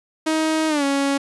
sawtooth tone with pitch glide, 315.7 to 278 Hz, D#4 to C#4, +25 to +5 cents, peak -14 dBFS, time 0.26-1.18 s, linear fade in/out 10 ms, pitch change -220 cents, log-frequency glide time 0.68-0.84 s, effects resampled to 24000 Hz

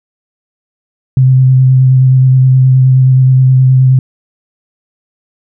sine tone with vibrato, 130.1 Hz, C3, 9 cents flat, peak -3 dBFS, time 1.17-3.99 s, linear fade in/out 2 ms, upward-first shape square, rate 9.5 Hz, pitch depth 13 cents each way, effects none

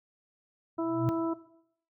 sine tone with exponential growth, 124.4 Hz, B2, 13 cents sharp, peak -23 dBFS, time 0.77-1.09 s, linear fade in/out 0 ms, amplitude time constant 69 ms
harmonic tone, 329.6 Hz, E4, in tune, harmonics 1 / 2 / 3 / 4, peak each -29 / -35 / -39 / -41 dBFS, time 0.78-1.34 s, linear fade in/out 10 ms
effects noise-tail reverb RT60 0.7 s tail -17 dB re dry

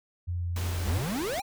sine tone with vibrato, 87.31 Hz, F2, in tune, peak -28 dBFS, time 0.27-1 s, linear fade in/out 20 ms, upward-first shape sine, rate 3.4 Hz, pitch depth 10 cents each way
pink noise, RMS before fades -38 dBFS, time 0.56-1.4 s, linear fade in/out 2 ms
square exponential sweep, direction up, 57.5 to 855 Hz, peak -30 dBFS, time 0.84-1.42 s, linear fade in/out 20 ms
effects none

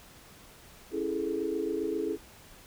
sine chord, A major seventh, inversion first, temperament just, 275 / 330 / 412.5 / 440 Hz, C#4 / E4 / G#4 / A4, -14 / +2 / -12 / 0 cents, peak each -38 / -33 / -33 / -35 dBFS, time 0.91-2.18 s, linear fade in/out 50 ms, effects pink hiss -53 dBFS RMS until 2.66 s

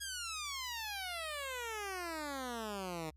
10% pulse exponential sweep, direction down, 1661.2 to 152.6 Hz, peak -31 dBFS, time 0-3.11 s, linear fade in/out 20 ms, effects added 66 Hz sine -58 dBFS peak until 3.16 s + resampled to 32000 Hz

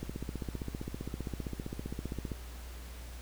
click train, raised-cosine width 3 ms, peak -24 dBFS, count 36, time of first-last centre 0.03-2.318 s, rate 15.3 Hz, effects added 60 Hz sine -43 dBFS peak until 3.21 s + pink hiss -52 dBFS RMS until 3.21 s

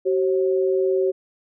sine tone pair together, 380 / 537.8 Hz, F#4 / C5, +46 / +47 cents, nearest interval tritone, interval 601 cents, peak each -18 / -24 dBFS, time 0.05-1.12 s, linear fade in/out 20 ms, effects none

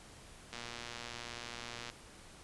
click train, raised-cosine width 0.2 ms, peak -26 dBFS, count 164, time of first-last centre 0.53-1.9 s, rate 119 Hz, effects pink hiss -55 dBFS RMS until 2.43 s + resampled to 24000 Hz

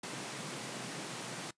pink high-pass noise, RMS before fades -42 dBFS, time 0.03-1.51 s, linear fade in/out 5 ms, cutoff 120 Hz, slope 96 dB/octave, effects noise-tail reverb RT60 0.1 s tail -19 dB re dry + resampled to 22050 Hz

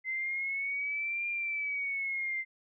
sine exponential two-way sweep, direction up then down, 2059 to 2400 to 2079 Hz, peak -31 dBFS, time 0.04-2.45 s, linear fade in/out 50 ms, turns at 1.28 s, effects none

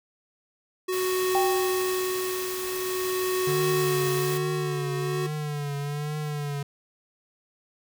square tone with tremolo, 370 Hz, F#4, in tune, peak -23 dBFS, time 0.88-5.27 s, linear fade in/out 10 ms, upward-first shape triangle, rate 0.44 Hz, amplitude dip 65%
white noise, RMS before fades -35 dBFS, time 0.92-4.38 s, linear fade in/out 10 ms
sine tone with exponential decay, 784 Hz, G5, in tune, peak -21 dBFS, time 1.35-2.27 s, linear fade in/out 0 ms, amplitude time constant 200 ms
square tone with vibrato, 146.83 Hz, D3, in tune, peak -29 dBFS, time 3.47-6.63 s, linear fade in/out 5 ms, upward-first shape triangle, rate 1.2 Hz, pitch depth 64 cents each way
effects none

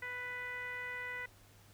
10% pulse tone with low-pass filter, 495.2 Hz, B4, 5 cents sharp, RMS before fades -42 dBFS, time 0.02-1.26 s, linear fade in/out 5 ms, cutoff 1900 Hz, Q 5.7, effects added 102 Hz sine -62 dBFS peak until 1.73 s + pink hiss -63 dBFS RMS until 1.73 s

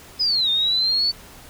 sine linear two-way sweep, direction down then up, 5100 to 3624 to 4509 Hz, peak -17 dBFS, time 0.19-1.12 s, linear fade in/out 20 ms, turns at 0.5 s, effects pink hiss -44 dBFS RMS until 1.49 s

